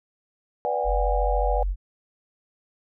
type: chord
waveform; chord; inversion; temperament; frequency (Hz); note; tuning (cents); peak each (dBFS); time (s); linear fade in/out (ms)
sine; G# half-diminished seventh; first; equal with one note detuned; 493.9 / 587.3 / 740 / 814; B4 / D5 / F#5 / G#5; 0 / 0 / 0 / -35; -28; 0.65-1.63; 0
type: tone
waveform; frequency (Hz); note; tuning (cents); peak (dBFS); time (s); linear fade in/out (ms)
sine; 46.25; F#1; 0; -22; 0.84-1.76; 50
effects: none